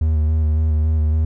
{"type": "tone with vibrato", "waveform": "triangle", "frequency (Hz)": 77.78, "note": "D#2", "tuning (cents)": 0, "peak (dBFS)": -12, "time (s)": [0.01, 1.25], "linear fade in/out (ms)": 5, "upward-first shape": "square", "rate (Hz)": 3.6, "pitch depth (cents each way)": 23, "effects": []}